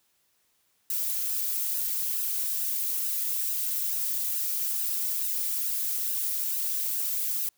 violet noise with flanger, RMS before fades -29 dBFS, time 0.9-7.49 s, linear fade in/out 2 ms, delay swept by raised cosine 0.88 to 3.68 ms, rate 2.3 Hz, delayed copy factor -0.7, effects white hiss -70 dBFS RMS until 7.57 s

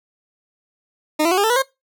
20% pulse tone with pitch steps, 306.7 / 336.4 / 369 / 404.7 / 443.9 / 486.9 / 534 Hz, D#4 / E4 / F#4 / G#4 / A4 / B4 / C5, -25 / +35 / -5 / -45 / +15 / -25 / +35 cents, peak -10 dBFS, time 1.19-1.624 s, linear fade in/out 10 ms, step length 62 ms, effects noise-tail reverb RT60 0.2 s tail -21 dB re dry

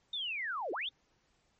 sine linear two-way sweep, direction down then up, 3681 to 312.9 to 3681 Hz, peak -34 dBFS, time 0.13-0.89 s, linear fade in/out 5 ms, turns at 0.72 s, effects pink hiss -73 dBFS RMS until 1.59 s + MP3 32 kbps

